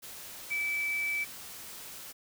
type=tone in noise; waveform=sine; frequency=2310 Hz; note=D7; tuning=29 cents flat; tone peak=-29 dBFS; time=0.5-1.25 s; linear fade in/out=20 ms; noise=white; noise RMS=-45 dBFS; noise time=0.02-2.13 s; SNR=+13 dB; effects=none